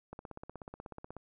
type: click train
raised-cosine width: 1 ms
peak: -30 dBFS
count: 18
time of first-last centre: 0.13-1.167 s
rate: 16.4 Hz
effects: none